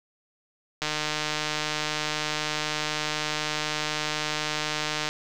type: click train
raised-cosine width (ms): 0.2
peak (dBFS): -10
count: 650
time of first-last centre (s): 0.82-5.09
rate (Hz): 152
effects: none